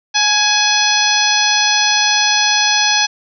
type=harmonic tone with a mistuned harmonic; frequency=843 Hz; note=G#5; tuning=26 cents sharp; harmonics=1 / 2 / 3 / 4 / 5 / 6 / 7; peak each=-19 / -19 / -19 / -19 / -19 / -19 / -19 dBFS; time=0.14-3.07 s; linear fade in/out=20 ms; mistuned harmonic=2; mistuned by=-28 cents; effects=none